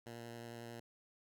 10% pulse tone with vibrato, 117.3 Hz, A#2, 11 cents sharp, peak -39 dBFS, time 0.06-0.8 s, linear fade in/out 5 ms, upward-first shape sine, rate 11 Hz, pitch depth 12 cents each way, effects none

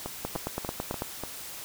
two click trains, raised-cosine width 1 ms, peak -19 / -16 dBFS, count 5 / 8, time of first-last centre 0.06-1.236 / 0.25-1.021 s, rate 3.4 / 9.08 Hz, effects white hiss -41 dBFS RMS until 1.64 s

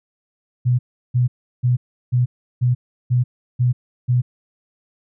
sine tone bursts, 123.8 Hz, B2, 5 cents sharp, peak -13 dBFS, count 8, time 0.65-4.22 s, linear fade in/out 20 ms, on 140 ms, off 350 ms, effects none

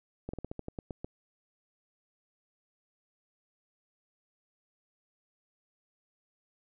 slowing click train, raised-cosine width 2 ms, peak -24 dBFS, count 10, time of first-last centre 0.29-1.045 s, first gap 45 ms, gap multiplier 1.15, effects none

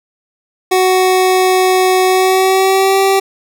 25% pulse tone with pitch glide, 371.8 to 388.3 Hz, F#4 to G4, +8 to -16 cents, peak -5 dBFS, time 0.71-3.2 s, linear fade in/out 10 ms, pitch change +76 cents, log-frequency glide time 2.06-2.99 s, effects none

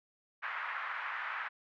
pink band-pass noise, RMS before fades -39 dBFS, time 0.42-1.49 s, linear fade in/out 20 ms, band 1100 to 2000 Hz, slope 24 dB/octave, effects none

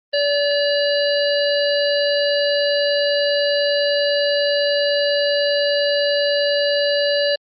harmonic tone with a mistuned harmonic, 575 Hz, D5, 37 cents flat, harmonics 1 / 3 / 5 / 7 / 8, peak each -17 / -25 / -26 / -26 / -26 dBFS, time 0.13-7.36 s, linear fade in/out 10 ms, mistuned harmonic 8, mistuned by +21 cents, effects Opus 32 kbps

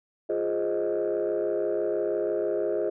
sine chord, F minor seventh, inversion none, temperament equal, 349.2 / 415.3 / 523.3 / 622.3 Hz, F4 / Ab4 / C5 / Eb5, 0 / 0 / 0 / 0 cents, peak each -29 / -27 / -31 / -29 dBFS, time 0.29-2.9 s, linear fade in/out 10 ms, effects tanh soft clip ceiling -19 dBFS

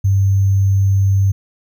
sine tone with sample-and-hold, 97.6 Hz, G2, 7 cents flat, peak -10 dBFS, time 0.04-1.32 s, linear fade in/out 10 ms, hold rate 6300 Hz, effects none

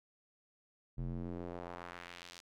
square tone with band-pass filter sweep, 43.65 Hz, F1, in tune, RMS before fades -44 dBFS, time 0.97-2.41 s, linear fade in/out 20 ms, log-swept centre 120 to 5400 Hz, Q 1.1, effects none

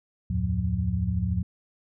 sine tone cluster, 76.1 / 89.9 / 110.3 / 180.2 Hz, D#2 / F#2 / A2 / F#3, -38 / -49 / +5 / -45 cents, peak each -29 dBFS, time 0.3-1.43 s, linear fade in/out 5 ms, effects none

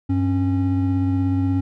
triangle tone pair together, 96.52 / 273 Hz, G2 / C#4, -26 / -26 cents, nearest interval octave + tritone, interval 1800 cents, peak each -18 dBFS, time 0.09-1.61 s, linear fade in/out 10 ms, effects none

